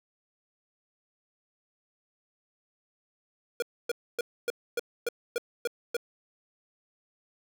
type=tone bursts; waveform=square; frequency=477.4 Hz; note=A#4; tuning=41 cents sharp; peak=-27 dBFS; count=9; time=3.6-5.967 s; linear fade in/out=2 ms; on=23 ms; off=270 ms; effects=none